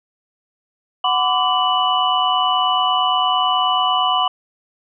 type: tone cluster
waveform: sine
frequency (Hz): 740 / 1012 / 1161 / 2962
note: F#5 / B5 / D6 / F#7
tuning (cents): 0 / +42 / -20 / +1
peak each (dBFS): -20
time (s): 1.04-4.28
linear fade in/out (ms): 5
effects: none